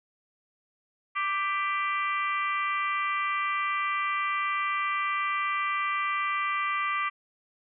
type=harmonic tone with a mistuned harmonic; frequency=392 Hz; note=G4; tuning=in tune; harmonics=3 / 4 / 5 / 6 / 7 / 8; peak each=-28 / -40 / -32 / -34 / -41 / -45 dBFS; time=1.15-7.1 s; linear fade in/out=20 ms; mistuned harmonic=5; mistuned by=+27 cents; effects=none